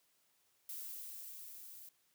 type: noise with level ramp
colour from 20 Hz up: violet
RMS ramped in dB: -45 to -54 dBFS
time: 0.69-1.89 s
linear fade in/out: 2 ms
effects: white hiss -75 dBFS RMS until 2.14 s + high-pass 80 Hz 12 dB/octave